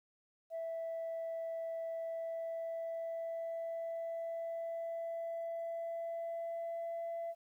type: tone with pitch glide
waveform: sine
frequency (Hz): 659 to 672.1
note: E5 to E5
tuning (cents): -1 to +33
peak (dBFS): -36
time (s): 0.5-7.35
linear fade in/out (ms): 50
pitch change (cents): +34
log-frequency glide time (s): 1.9-7.04
effects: tanh soft clip ceiling -35 dBFS + 12-bit